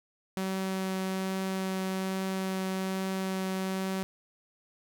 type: tone with vibrato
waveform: sawtooth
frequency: 189.7 Hz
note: F#3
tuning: 43 cents sharp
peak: -26 dBFS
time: 0.37-4.03 s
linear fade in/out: 0 ms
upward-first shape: triangle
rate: 1.2 Hz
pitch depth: 8 cents each way
effects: none